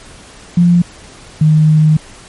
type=tone pair in turn; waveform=sine; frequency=174.2 / 154.83 Hz; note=F3 / D#3; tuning=-4 / -8 cents; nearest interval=major second; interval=204 cents; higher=first; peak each=-5 dBFS; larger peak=neither; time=0.57-0.82 / 1.41-1.97 s; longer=second; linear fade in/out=5 ms; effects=pink hiss -37 dBFS RMS until 2.28 s + MP3 48 kbps